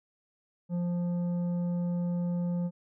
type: tone with tanh clipping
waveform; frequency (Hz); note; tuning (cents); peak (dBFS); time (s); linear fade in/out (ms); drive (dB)
sine; 175; F3; +4; -29; 0.69-2.71; 50; 8
effects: none